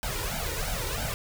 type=noise with flanger; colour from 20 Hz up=pink; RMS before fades=-31 dBFS; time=0.03-1.14 s; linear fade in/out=0 ms; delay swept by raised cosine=1.3 to 2.17 ms; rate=3 Hz; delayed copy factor=+0.95; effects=none